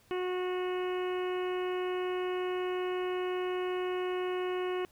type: harmonic tone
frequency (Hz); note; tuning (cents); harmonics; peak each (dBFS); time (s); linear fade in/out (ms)
365.1; F#4; -23; 1 / 2 / 3 / 4 / 5 / 6 / 7 / 8; -31 / -42 / -42 / -48 / -48 / -49 / -49 / -48; 0.11-4.85; 0
effects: pink hiss -64 dBFS RMS until 4.91 s